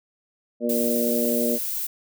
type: harmonic tone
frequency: 119.2 Hz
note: A#2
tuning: 39 cents sharp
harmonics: 2 / 3 / 4 / 5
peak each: -24 / -30 / -27 / -27 dBFS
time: 0.6-1.59 s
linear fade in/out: 50 ms
type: noise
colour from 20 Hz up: violet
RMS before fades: -28 dBFS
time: 0.69-1.87 s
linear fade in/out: 5 ms
effects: none